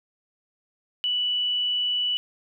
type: tone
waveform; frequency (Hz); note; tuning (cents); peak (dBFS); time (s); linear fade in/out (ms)
sine; 2960; F#7; 0; -22; 1.04-2.17; 0
effects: none